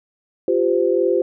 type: chord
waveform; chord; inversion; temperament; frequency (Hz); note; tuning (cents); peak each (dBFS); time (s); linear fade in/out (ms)
sine; F suspended second; none; equal with one note detuned; 349.2 / 392 / 513.7; F4 / G4 / C5; 0 / 0 / -32; -19; 0.48-1.22; 2
effects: none